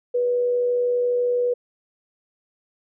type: tone with amplitude modulation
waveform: sine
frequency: 488.9 Hz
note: B4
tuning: 18 cents flat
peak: -17 dBFS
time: 0.14-1.54 s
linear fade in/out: 10 ms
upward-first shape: sine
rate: 92.1 Hz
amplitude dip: 25%
effects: none

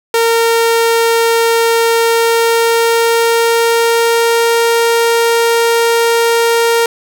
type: tone with pitch glide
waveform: sawtooth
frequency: 460 to 464 Hz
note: A#4 to A#4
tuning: -23 to -8 cents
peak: -5 dBFS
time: 0.14-6.86 s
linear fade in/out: 2 ms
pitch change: +15 cents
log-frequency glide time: 1.98-4.54 s
effects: none

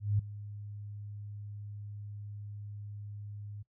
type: tone with ADSR envelope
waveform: sine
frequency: 103.1 Hz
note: G#2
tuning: 12 cents flat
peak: -24 dBFS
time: 0-3.63 s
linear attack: 190 ms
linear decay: 6 ms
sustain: -17 dB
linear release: 14 ms
effects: noise-tail reverb RT60 0.1 s tail -19 dB re dry

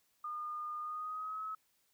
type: tone with pitch glide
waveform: sine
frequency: 1217 to 1286.4 Hz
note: D#6 to E6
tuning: -39 to -43 cents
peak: -38 dBFS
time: 0.24-1.55 s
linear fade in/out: 5 ms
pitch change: +96 cents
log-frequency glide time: 0.79-1.43 s
effects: white hiss -75 dBFS RMS until 1.93 s

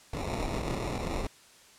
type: noise with sample-and-hold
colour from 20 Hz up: pink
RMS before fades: -33 dBFS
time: 0.13-1.27 s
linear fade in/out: 5 ms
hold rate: 1575 Hz
effects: white hiss -56 dBFS RMS until 1.78 s + low-pass 9000 Hz 12 dB/octave

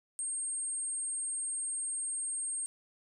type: tone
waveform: sine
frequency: 8560 Hz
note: C9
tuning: 38 cents sharp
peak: -33 dBFS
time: 0.19-2.66 s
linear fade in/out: 0 ms
effects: none

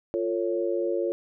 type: chord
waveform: sine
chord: F augmented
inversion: none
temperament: equal with one note detuned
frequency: 349.2 / 450 / 554.4 Hz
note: F4 / A4 / C#5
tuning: 0 / +39 / 0 cents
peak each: -27 / -30 / -29 dBFS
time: 0.14-1.12 s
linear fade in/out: 0 ms
effects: none

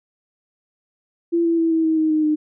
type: tone with pitch steps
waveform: sine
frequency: 338.7 / 333.7 / 328.7 / 323.8 / 319 / 314.2 / 309.5 / 304.9 Hz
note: E4 / E4 / E4 / E4 / D#4 / D#4 / D#4 / D#4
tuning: +47 / +21 / -5 / -31 / +43 / +17 / -9 / -35 cents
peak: -15 dBFS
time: 1.32-2.36 s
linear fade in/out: 20 ms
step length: 130 ms
effects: none

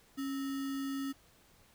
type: tone with sample-and-hold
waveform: sine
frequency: 273.6 Hz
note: C#4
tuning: 23 cents flat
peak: -34 dBFS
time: 0.17-1.13 s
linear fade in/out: 20 ms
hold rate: 1575 Hz
effects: pink hiss -64 dBFS RMS until 1.74 s

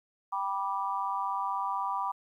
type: chord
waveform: sine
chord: G major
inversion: none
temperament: just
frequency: 784 / 980 / 1176 Hz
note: G5 / B5 / D6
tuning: 0 / -14 / +2 cents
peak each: -35 / -32 / -34 dBFS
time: 0.32-2.12 s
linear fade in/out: 10 ms
effects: 11-bit

